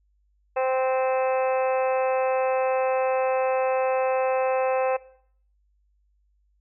harmonic tone, 260.4 Hz, C4, 8 cents flat, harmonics 2 / 3 / 4 / 5 / 6 / 7 / 8 / 9 / 10, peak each -23 / -27 / -33 / -38 / -41 / -42 / -43 / -48 / -37 dBFS, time 0.56-4.97 s, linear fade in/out 10 ms, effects noise-tail reverb RT60 0.6 s tail -19 dB re dry + added 50 Hz sine -63 dBFS peak until 6.6 s

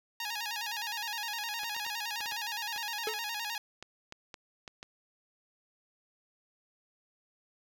10% pulse tone with vibrato, 880 Hz, A5, in tune, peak -26 dBFS, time 0.2-3.58 s, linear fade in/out 2 ms, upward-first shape square, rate 9.7 Hz, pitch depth 92 cents each way
clicks, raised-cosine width 0.2 ms, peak -26 dBFS, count 12, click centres 1.634 / 1.765 / 1.865 / 2.206 / 2.259 / 2.322 / 2.762 / 3.826 / 4.124 / 4.342 / 4.678 / 4.829 s
square tone with exponential decay, 434.8 Hz, A4, 21 cents flat, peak -30 dBFS, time 3.07-3.21 s, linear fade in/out 2 ms, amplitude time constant 30 ms
effects none

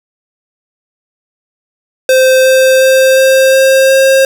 square tone with pitch steps, 520 / 523 / 526 / 529.1 / 532.2 / 535.2 Hz, C5 / C5 / C5 / C5 / C5 / C5, -11 / -1 / +9 / +19 / +29 / +39 cents, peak -5 dBFS, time 2.09-4.25 s, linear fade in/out 2 ms, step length 360 ms, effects none

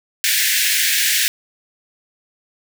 pink high-pass noise, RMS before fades -17 dBFS, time 0.24-1.28 s, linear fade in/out 0 ms, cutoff 1600 Hz, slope 96 dB/octave, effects none

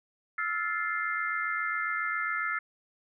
sine chord, F major seventh, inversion third, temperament just, 1309.6 / 1396.9 / 1746.1 / 2095 Hz, E6 / F6 / A6 / C7, -12 / 0 / -14 / +2 cents, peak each -34 dBFS, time 0.38-2.59 s, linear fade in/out 5 ms, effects none

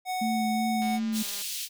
square tone, 740 Hz, F#5, in tune, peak -29 dBFS, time 0.05-1 s, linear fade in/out 50 ms
sine tone with vibrato, 220 Hz, A3, in tune, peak -26 dBFS, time 0.21-1.23 s, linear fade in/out 10 ms, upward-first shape sine, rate 2.7 Hz, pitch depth 22 cents each way
click train, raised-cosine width 0.2 ms, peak -28 dBFS, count 122, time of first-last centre 0.82-1.419 s, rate 202 Hz
pink high-pass noise, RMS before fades -34 dBFS, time 1.12-1.69 s, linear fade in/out 50 ms, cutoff 3000 Hz, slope 24 dB/octave
effects none

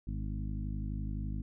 harmonic tone with a mistuned harmonic, 51.8 Hz, G#1, 4 cents flat, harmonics 1 / 2 / 3 / 4 / 5 / 6, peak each -36 / -40 / -43 / -44 / -47 / -51 dBFS, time 0.07-1.42 s, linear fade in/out 5 ms, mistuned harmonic 5, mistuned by -32 cents, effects none

